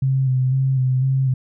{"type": "tone with vibrato", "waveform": "sine", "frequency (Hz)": 131.2, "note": "C3", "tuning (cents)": 5, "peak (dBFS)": -15, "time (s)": [0.02, 1.34], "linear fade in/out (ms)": 5, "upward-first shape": "square", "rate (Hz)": 2, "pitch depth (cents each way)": 29, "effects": []}